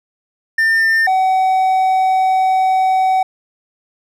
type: tone pair in turn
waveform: triangle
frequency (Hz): 1801 / 755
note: A6 / F#5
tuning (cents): +40 / +35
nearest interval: octave + minor third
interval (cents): 1505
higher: first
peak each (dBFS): -9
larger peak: neither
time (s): 0.58-1.07 / 1.07-3.23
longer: second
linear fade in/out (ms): 5
effects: none